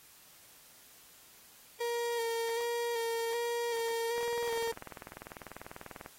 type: tone with vibrato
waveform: 35% pulse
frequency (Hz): 466.2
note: A#4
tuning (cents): 0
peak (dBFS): -30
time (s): 1.8-4.72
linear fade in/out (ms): 10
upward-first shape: square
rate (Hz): 1.3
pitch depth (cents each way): 22
type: click train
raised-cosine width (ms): 0.5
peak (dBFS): -29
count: 39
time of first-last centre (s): 4.18-6.061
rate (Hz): 20.2
effects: white hiss -58 dBFS RMS until 6.18 s + AAC 48 kbps